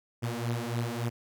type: beating tone pair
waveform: sawtooth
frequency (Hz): 116.54 / 120.04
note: A#2 / B2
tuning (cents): 0 / -49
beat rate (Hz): 3.5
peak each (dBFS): -29 / -29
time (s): 0.22-1.1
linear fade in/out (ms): 20
effects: none